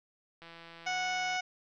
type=click train; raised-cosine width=0.3 ms; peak=-34 dBFS; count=159; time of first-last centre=0.42-1.366 s; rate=167 Hz
type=harmonic tone; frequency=736 Hz; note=F#5; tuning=9 cents flat; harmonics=1 / 2 / 3 / 4 / 5 / 6 / 7 / 8 / 9; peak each=-34 / -38 / -36 / -42 / -48 / -54 / -44 / -48 / -51 dBFS; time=0.86-1.41 s; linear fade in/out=10 ms
effects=none